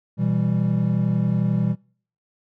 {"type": "chord", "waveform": "triangle", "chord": "E minor", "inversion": "second", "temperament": "equal with one note detuned", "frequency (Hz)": [122.33, 164.81, 196], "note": ["B2", "E3", "G3"], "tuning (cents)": [-16, 0, 0], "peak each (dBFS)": -21, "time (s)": [0.17, 1.76], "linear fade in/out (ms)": 50, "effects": ["noise-tail reverb RT60 0.5 s tail -25 dB re dry"]}